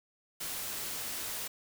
white noise, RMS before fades -38 dBFS, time 0.4-1.48 s, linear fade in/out 10 ms, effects none

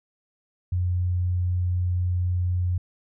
sine tone, 89.6 Hz, F2, 45 cents sharp, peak -21 dBFS, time 0.72-2.78 s, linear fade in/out 5 ms, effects none

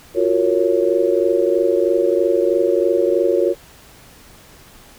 sine chord, Gb major seventh, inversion third, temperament just, 346.9 / 370 / 462.5 / 555 Hz, F4 / Gb4 / Bb4 / Db5, -12 / 0 / -14 / +2 cents, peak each -19 dBFS, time 0.14-3.55 s, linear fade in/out 50 ms, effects pink hiss -45 dBFS RMS until 4.98 s

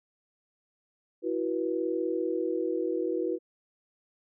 sine chord, E suspended second, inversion none, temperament equal with one note detuned, 329.6 / 370 / 485.1 Hz, E4 / F#4 / B4, 0 / 0 / -31 cents, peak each -31 / -31 / -32 dBFS, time 1.22-3.39 s, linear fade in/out 50 ms, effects none

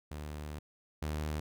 sawtooth tone pair in turn, 75 / 76.13 Hz, D2 / D#2, +37 / -37 cents, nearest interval unison, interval 26 cents, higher second, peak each -36 / -30 dBFS, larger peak second, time 0.11-0.59 / 1.02-1.4 s, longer first, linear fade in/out 5 ms, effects none

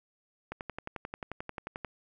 click train, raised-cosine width 0.5 ms, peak -22 dBFS, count 16, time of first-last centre 0.52-1.847 s, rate 11.3 Hz, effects none

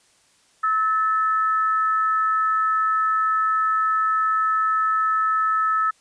sine tone pair together, 1298.3 / 1761 Hz, E6 / A6, -27 / +1 cents, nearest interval perfect fourth, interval 528 cents, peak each -18 / -28 dBFS, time 0.63-5.91 s, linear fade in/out 10 ms, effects white hiss -59 dBFS RMS until 6 s + resampled to 22050 Hz

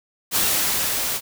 white noise with level ramp, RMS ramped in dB -19 to -25 dBFS, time 0.31-1.21 s, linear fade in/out 50 ms, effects none

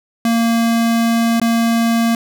square tone with dropouts, 230.5 Hz, A#3, 19 cents flat, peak -13 dBFS, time 0.25-2.15 s, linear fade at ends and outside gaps 2 ms, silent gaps 1.399-1.415 s, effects none

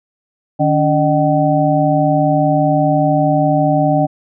harmonic tone with a mistuned harmonic, 152.5 Hz, D#3, 34 cents flat, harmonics 1 / 2 / 4 / 5, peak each -16 / -16 / -16 / -16 dBFS, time 0.59-4.07 s, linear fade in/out 20 ms, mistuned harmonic 2, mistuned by -120 cents, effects none

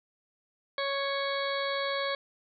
harmonic tone, 554.4 Hz, C#5, in tune, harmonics 1 / 2 / 3 / 4 / 6 / 7 / 8, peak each -32 / -35 / -37 / -38 / -40 / -40 / -41 dBFS, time 0.78-2.15 s, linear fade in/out 2 ms, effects none

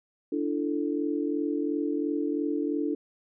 sine chord, D suspended second, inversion none, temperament equal with one note detuned, 293.7 / 336.6 / 440 Hz, D4 / E4 / A4, 0 / +36 / 0 cents, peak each -28 / -31 / -33 dBFS, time 0.32-2.95 s, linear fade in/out 5 ms, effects none

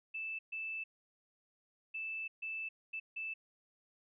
sine tone bursts at uneven times, 2637 Hz, E7, in tune, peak -38 dBFS, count 6, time 0.14-0.39 / 0.52-0.84 / 1.94-2.28 / 2.42-2.69 / 2.93-3 / 3.16-3.34 s, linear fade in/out 10 ms, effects none

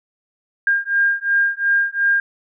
sine beating tone pair, 1607 / 1609.8 Hz, G6 / G6, +43 / +46 cents, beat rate 2.8 Hz, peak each -18 dBFS, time 0.67-2.2 s, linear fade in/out 2 ms, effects none

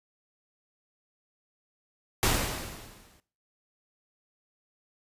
pink noise with exponential decay, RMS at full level -22 dBFS, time 2.23-3.2 s, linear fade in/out 0 ms, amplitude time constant 210 ms, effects noise-tail reverb RT60 0.4 s tail -18 dB re dry + resampled to 32000 Hz

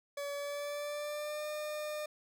40% pulse tone with pitch glide, 570 to 603.9 Hz, C#5 to D5, +48 to +48 cents, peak -36 dBFS, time 0.17-2.06 s, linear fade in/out 5 ms, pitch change +100 cents, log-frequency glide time 0.34-1.48 s, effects none

